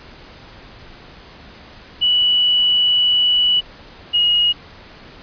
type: tone pair in turn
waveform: sine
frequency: 2950 / 2886 Hz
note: F#7 / F#7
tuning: -6 / -44 cents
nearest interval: unison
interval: 38 cents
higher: first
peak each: -12 dBFS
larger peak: neither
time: 2.01-3.61 / 4.13-4.53 s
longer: first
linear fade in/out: 20 ms
effects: pink hiss -41 dBFS RMS until 5.22 s + resampled to 11025 Hz